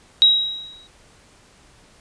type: tone with exponential decay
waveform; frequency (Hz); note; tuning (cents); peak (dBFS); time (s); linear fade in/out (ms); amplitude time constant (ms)
sine; 3833; A#7; +47; -7; 0.22-0.87; 0; 140
effects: pink hiss -52 dBFS RMS until 2 s + resampled to 22050 Hz